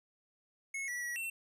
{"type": "tone with pitch steps", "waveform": "square", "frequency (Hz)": [2185, 1946, 1926, 2703], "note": ["C#7", "B6", "B6", "E7"], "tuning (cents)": [-26, -26, -44, 43], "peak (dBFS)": -37, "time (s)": [0.74, 1.3], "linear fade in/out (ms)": 5, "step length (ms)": 140, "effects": ["resampled to 32000 Hz", "12-bit"]}